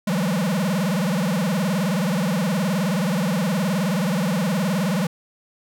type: tone with vibrato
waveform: square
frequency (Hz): 185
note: F#3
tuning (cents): 0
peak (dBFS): -20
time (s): 0.07-5.07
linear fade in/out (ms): 5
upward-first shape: sine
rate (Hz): 19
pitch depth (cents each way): 250
effects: none